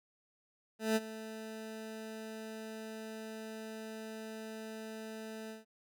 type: tone with ADSR envelope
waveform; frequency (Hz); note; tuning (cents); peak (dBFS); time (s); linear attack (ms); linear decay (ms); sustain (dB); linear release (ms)
20% pulse; 220; A3; 0; -22; 0.79-5.65; 170; 33; -16; 150
effects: none